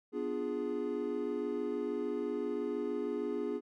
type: chord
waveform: triangle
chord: B diminished seventh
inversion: none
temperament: equal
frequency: 246.9 / 293.7 / 349.2 / 415.3 Hz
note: B3 / D4 / F4 / Ab4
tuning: 0 / 0 / 0 / 0 cents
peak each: -38 / -38 / -38 / -34 dBFS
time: 0.12-3.61 s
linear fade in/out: 50 ms
effects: none